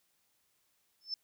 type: tone with exponential growth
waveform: sine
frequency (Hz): 5280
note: E8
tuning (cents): +2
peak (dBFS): -30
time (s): 1.01-1.14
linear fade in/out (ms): 2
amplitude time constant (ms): 28
effects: white hiss -75 dBFS RMS until 1.23 s